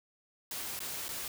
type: noise with dropouts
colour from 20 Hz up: white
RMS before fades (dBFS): -39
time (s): 0.51-1.28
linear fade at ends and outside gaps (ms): 2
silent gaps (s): 0.792-0.803 / 1.083-1.089
effects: none